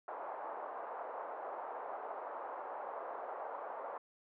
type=band-pass noise; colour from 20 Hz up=pink; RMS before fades=-44 dBFS; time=0.08-3.98 s; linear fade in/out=2 ms; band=560 to 1100 Hz; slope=24 dB/octave; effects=none